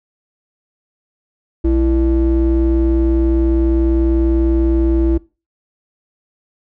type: ring-modulated tone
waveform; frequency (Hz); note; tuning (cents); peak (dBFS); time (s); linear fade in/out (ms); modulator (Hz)
triangle; 135.7; C#3; -36; -6; 1.64-5.18; 10; 196
effects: noise-tail reverb RT60 0.3 s tail -22 dB re dry